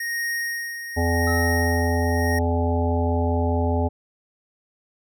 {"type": "tone with tremolo", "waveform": "square", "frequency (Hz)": 1864.7, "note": "A#6", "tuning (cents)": 0, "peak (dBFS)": -24, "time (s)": [0, 2.39], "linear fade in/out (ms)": 5, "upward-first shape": "sine", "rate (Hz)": 0.87, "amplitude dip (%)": 60}
{"type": "harmonic tone", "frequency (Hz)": 84.8, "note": "E2", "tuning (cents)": 50, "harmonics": [1, 3, 5, 7, 9, 10], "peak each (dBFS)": [-21, -26, -28, -29, -31, -31], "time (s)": [0.96, 3.89], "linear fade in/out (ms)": 20}
{"type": "tone with exponential decay", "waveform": "triangle", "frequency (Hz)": 1299, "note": "E6", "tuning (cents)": -26, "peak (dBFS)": -29, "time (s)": [1.27, 2.06], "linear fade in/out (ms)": 5, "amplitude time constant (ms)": 170}
{"effects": []}